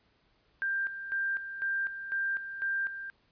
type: tone with tremolo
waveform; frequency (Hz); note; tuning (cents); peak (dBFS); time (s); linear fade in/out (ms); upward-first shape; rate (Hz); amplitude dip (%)
sine; 1586; G6; +20; -28; 0.62-3.1; 0; square; 2; 65
effects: pink hiss -69 dBFS RMS until 3.31 s + resampled to 11025 Hz